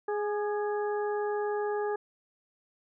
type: harmonic tone with a mistuned harmonic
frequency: 416.5 Hz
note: G#4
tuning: 5 cents sharp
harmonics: 1 / 2 / 3 / 4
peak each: -29 / -35 / -42 / -42 dBFS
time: 0.08-1.96 s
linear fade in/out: 5 ms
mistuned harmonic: 3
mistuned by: -43 cents
effects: none